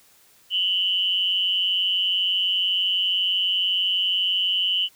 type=tone with amplitude modulation; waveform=sine; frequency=2968 Hz; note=F#7; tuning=5 cents sharp; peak=-16 dBFS; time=0.5-4.89 s; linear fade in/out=50 ms; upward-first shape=sine; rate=186 Hz; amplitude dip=75%; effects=white hiss -56 dBFS RMS until 4.95 s